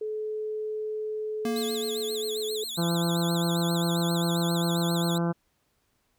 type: tone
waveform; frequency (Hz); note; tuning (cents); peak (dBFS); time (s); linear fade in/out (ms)
sine; 429.9; A4; -40; -29; 0.01-2.64; 5
type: tone with exponential decay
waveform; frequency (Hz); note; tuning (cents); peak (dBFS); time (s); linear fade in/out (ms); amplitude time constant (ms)
square; 233; A#3; -1; -27; 1.45-3.06; 2; 350
type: tone with vibrato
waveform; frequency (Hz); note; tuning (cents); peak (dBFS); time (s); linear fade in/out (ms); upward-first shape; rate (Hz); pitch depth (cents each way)
sawtooth; 3776; A#7; +22; -30; 1.56-5.18; 2; sine; 7.5; 210
type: harmonic tone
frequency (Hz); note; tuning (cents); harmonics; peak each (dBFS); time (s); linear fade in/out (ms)
170; F3; -46; 1 / 2 / 3 / 4 / 5 / 6 / 7 / 8 / 9; -25 / -31 / -35 / -37 / -39 / -41 / -42 / -43 / -44; 2.77-5.33; 20
effects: pink hiss -72 dBFS RMS until 6.18 s